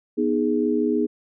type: chord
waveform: sine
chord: G# minor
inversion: first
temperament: equal with one note detuned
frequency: 244.7 / 311.1 / 415.3 Hz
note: B3 / D#4 / G#4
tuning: -16 / 0 / 0 cents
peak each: -23 dBFS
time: 0.17-1.07 s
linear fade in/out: 20 ms
effects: none